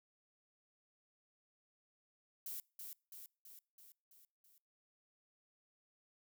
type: noise with echo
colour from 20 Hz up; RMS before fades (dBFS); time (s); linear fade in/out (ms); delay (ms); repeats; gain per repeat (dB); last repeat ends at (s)
violet; -45; 2.46-2.6; 2; 330; 6; -4; 4.58
effects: noise-tail reverb RT60 0.4 s tail -26 dB re dry